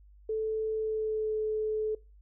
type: tone with pitch glide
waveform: sine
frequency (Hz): 437.7 to 431.9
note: A4 to A4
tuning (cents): -9 to -32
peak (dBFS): -28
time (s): 0.29-1.95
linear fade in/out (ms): 5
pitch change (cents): -23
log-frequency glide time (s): 0.75-1.37
effects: noise-tail reverb RT60 0.3 s tail -23 dB re dry + added 50 Hz sine -53 dBFS peak until 2.21 s

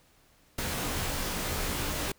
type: noise with comb filter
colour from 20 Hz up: pink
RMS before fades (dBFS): -32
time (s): 0.58-2.12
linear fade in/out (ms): 5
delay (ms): 19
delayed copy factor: -1
effects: pink hiss -63 dBFS RMS until 2.18 s

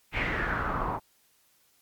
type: noise with low-pass filter sweep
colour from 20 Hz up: pink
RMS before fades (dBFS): -30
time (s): 0.12-1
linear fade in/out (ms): 50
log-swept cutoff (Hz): 2400 to 910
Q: 4.1
effects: white hiss -66 dBFS RMS until 1.81 s + Opus 48 kbps

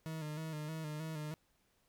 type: tone with vibrato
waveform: 40% pulse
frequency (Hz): 155.4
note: D#3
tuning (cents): -2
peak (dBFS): -39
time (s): 0.06-1.34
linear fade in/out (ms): 0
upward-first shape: square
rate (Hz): 3.2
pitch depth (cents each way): 44
effects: pink hiss -75 dBFS RMS until 1.88 s

